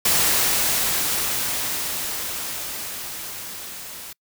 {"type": "noise with level ramp", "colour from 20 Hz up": "white", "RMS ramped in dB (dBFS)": [-18, -37], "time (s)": [0.05, 4.13], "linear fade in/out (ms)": 5, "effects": ["noise-tail reverb RT60 0.1 s tail -26 dB re dry"]}